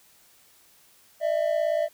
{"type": "tone pair together", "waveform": "triangle", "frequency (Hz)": [601.7, 659.3], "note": ["D5", "E5"], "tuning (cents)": [42, 0], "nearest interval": "major second", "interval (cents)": 158, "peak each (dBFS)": -23, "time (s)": [1.2, 1.89], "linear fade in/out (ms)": 50, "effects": ["white hiss -58 dBFS RMS until 1.93 s"]}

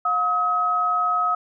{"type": "tone pair together", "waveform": "sine", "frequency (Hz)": [715, 1274], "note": ["F5", "D#6"], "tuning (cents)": [41, 41], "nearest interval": "minor seventh", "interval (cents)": 1000, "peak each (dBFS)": [-26, -19], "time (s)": [0.05, 1.35], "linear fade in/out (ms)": 5, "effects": []}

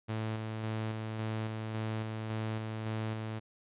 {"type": "tone with tremolo", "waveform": "sawtooth", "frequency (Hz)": 110, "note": "A2", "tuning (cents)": 0, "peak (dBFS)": -29, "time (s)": [0.08, 3.4], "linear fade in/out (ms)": 20, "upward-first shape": "square", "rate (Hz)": 1.8, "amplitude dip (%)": 30, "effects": ["resampled to 8000 Hz"]}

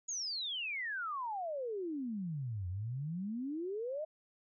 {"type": "exponential two-way sweep", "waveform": "sine", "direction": "down then up", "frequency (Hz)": [6880, 86.9, 641], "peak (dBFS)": -36, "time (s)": [0.08, 4.05], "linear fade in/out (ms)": 10, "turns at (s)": 2.68, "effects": []}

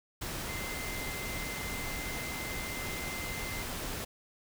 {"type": "tone in noise", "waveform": "sine", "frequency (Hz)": 2076, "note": "C7", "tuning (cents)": -14, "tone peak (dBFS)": -41, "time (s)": [0.48, 3.63], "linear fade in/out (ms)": 10, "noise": "pink", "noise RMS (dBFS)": -38, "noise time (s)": [0.21, 4.05], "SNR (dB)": -6, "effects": []}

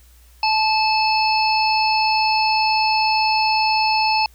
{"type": "harmonic tone", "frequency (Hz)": 871, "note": "A5", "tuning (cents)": -18, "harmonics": [1, 3, 5, 6], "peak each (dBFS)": [-17, -22, -24, -25], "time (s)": [0.43, 4.26], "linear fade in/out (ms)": 2, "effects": ["added 60 Hz sine -47 dBFS peak until 4.34 s", "white hiss -55 dBFS RMS until 4.34 s"]}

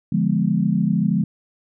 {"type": "chord", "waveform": "sine", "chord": "D diminished seventh", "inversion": "none", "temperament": "equal", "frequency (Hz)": [146.83, 174.61, 207.7, 246.9], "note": ["D3", "F3", "Ab3", "Cb4"], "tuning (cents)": [0, 0, 0, 0], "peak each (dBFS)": [-24, -20, -20, -26], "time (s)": [0.12, 1.24], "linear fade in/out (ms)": 5, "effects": []}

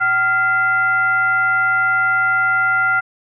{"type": "tone with frequency modulation", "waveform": "sine", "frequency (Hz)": 1398, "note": "F6", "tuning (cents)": 1, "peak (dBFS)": -13, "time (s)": [0, 3.01], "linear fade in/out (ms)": 20, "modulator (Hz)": 638, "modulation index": 0.59, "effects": []}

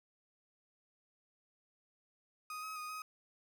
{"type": "tone with pitch steps", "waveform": "35% pulse", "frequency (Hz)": [1247, 1273, 1239, 1259], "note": ["D#6", "D#6", "D#6", "D#6"], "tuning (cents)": [3, 39, -8, 20], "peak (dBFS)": -40, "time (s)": [2.5, 3.02], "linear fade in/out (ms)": 2, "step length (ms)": 130, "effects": []}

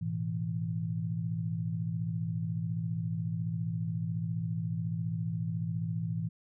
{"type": "chord", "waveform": "sine", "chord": "A suspended second", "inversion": "none", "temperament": "equal with one note detuned", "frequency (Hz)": [109.05, 123.47, 164.81], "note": ["A2", "B2", "E3"], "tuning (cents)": [-15, 0, 0], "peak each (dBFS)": [-35, -39, -33], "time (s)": [0.01, 6.29], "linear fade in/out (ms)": 10, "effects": []}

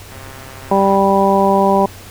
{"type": "click train", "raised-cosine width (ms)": 0.5, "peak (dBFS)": -22, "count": 112, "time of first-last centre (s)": [0.12, 0.955], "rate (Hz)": 133}
{"type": "harmonic tone", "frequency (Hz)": 196.1, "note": "G3", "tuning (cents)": 1, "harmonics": [1, 2, 3, 4, 5], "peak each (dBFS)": [-16, -16, -16, -16, -16], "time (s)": [0.71, 1.86], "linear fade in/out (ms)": 5}
{"effects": ["added 96 Hz sine -37 dBFS peak until 2.1 s", "pink hiss -37 dBFS RMS until 2.1 s"]}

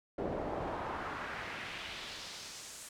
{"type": "noise with band-pass filter sweep", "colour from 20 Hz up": "brown", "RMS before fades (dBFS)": -41, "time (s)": [0.18, 2.89], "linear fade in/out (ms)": 5, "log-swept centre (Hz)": [480, 9000], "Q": 1.5, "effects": []}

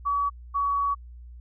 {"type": "tone pair in turn", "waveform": "sine", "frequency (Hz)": [1137, 1129.1], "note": ["C#6", "C#6"], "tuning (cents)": [44, 32], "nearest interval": "unison", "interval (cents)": 12, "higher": "first", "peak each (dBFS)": -22, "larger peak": "neither", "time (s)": [[0.05, 0.3], [0.54, 0.95]], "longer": "second", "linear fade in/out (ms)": 20, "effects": ["added 60 Hz sine -41 dBFS peak until 1.4 s"]}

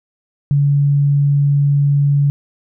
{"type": "tone", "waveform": "sine", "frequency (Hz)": 142.5, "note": "C#3", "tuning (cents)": 48, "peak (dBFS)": -10, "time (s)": [0.51, 2.3], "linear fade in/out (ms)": 0, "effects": []}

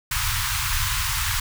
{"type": "band-stop noise", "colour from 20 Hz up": "pink", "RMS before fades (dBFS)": -24, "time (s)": [0.11, 1.4], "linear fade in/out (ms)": 5, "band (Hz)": [120, 960], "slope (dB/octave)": 48, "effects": []}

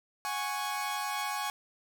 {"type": "chord", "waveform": "sawtooth", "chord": "F# suspended second", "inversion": "none", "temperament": "equal", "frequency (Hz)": [740, 830.6, 1108.7], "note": ["F#5", "G#5", "C#6"], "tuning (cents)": [0, 0, 0], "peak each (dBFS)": [-37, -31, -32], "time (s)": [0.25, 1.5], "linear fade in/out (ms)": 0, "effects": []}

